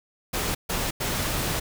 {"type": "noise bursts at uneven times", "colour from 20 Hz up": "pink", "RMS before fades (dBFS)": -27, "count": 3, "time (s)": [[0.33, 0.55], [0.69, 0.91], [1, 1.6]], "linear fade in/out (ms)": 10, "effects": []}